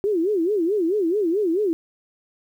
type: tone with vibrato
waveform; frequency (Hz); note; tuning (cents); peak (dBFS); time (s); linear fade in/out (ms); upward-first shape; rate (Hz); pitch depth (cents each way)
sine; 372.8; F#4; +13; -18; 0.04-1.73; 0; sine; 4.6; 250
effects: 9-bit